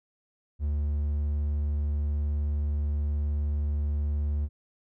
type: tone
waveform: triangle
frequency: 73.42 Hz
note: D2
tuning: in tune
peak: -23 dBFS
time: 0.59-4.49 s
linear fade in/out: 50 ms
effects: none